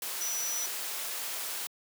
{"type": "tone in noise", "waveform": "sine", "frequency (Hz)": 5900, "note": "F#8", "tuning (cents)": -6, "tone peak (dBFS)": -32, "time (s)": [0.21, 0.66], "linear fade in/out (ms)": 2, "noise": "white", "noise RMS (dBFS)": -36, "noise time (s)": [0.02, 1.67], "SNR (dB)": 1, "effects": ["high-pass 400 Hz 12 dB/octave"]}